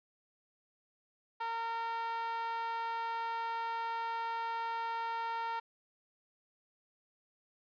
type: tone with band-pass filter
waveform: 5% pulse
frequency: 458.6 Hz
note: A#4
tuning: 28 cents flat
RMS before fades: -37 dBFS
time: 1.4-5.6 s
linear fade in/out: 10 ms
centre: 1000 Hz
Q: 4.2
effects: resampled to 11025 Hz + 12-bit